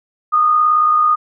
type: tone with amplitude modulation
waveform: sine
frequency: 1230 Hz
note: D#6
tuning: 20 cents flat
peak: -8 dBFS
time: 0.32-1.16 s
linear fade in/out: 20 ms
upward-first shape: sine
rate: 58.3 Hz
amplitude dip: 40%
effects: none